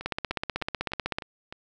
two click trains, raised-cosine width 0.3 ms, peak -12 / -22 dBFS, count 19 / 6, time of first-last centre 0.06-1.185 / 0.01-1.525 s, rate 16 / 3.3 Hz, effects none

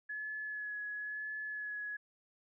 sine tone with vibrato, 1700 Hz, G#6, 40 cents sharp, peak -38 dBFS, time 0.09-1.97 s, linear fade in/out 10 ms, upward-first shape sine, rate 0.99 Hz, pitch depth 18 cents each way, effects none

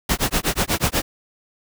pink noise with tremolo, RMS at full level -18 dBFS, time 0.09-1.02 s, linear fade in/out 5 ms, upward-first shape sine, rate 8.2 Hz, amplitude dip 100%, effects none

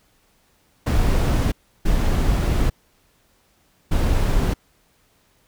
brown noise bursts at uneven times, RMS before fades -18 dBFS, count 3, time 0.86-1.52 / 1.85-2.7 / 3.91-4.54 s, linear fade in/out 10 ms, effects pink hiss -61 dBFS RMS until 5.47 s

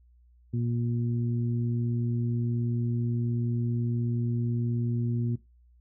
harmonic tone, 118.6 Hz, A#2, 30 cents sharp, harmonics 1 / 2 / 3, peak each -27 / -32 / -40 dBFS, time 0.53-5.36 s, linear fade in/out 10 ms, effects noise-tail reverb RT60 0.2 s tail -17 dB re dry + added 60 Hz sine -56 dBFS peak until 5.8 s

